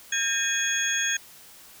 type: tone cluster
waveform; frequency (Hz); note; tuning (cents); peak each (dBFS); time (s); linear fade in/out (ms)
sine; 1608 / 1813 / 2487 / 3339 / 6570; G6 / A#6 / D#7 / G#7 / G#8; +44 / -49 / -1 / +9 / -20; -29 / -32 / -32 / -30 / -27; 0.12-1.17; 5
effects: white hiss -49 dBFS RMS until 1.8 s